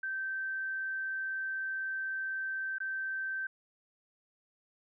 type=tone with dropouts; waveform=sine; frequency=1554 Hz; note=G6; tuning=16 cents flat; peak=-33 dBFS; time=0.03-3.47 s; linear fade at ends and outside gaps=5 ms; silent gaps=2.784-2.802 s; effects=none